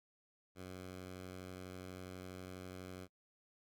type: tone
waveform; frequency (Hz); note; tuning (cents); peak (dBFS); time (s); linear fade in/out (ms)
10% pulse; 92.2; F#2; -6; -39; 0.55-3.08; 50
effects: noise-tail reverb RT60 0.1 s tail -26 dB re dry + Opus 48 kbps